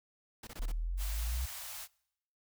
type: noise bursts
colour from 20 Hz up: pink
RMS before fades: -47 dBFS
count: 5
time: 0.43-0.72 s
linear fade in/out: 5 ms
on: 42 ms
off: 20 ms
type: exponential sweep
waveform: sine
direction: up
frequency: 34.65 to 65.7 Hz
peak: -32 dBFS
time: 0.59-1.46 s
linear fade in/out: 10 ms
type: band-stop noise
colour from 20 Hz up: white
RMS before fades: -44 dBFS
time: 0.97-1.88 s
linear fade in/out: 50 ms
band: 110 to 580 Hz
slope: 48 dB/octave
effects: noise-tail reverb RT60 0.8 s tail -25 dB re dry